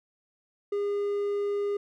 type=tone; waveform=triangle; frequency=406.8 Hz; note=G#4; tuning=36 cents flat; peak=-24 dBFS; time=0.72-1.77 s; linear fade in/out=5 ms; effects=none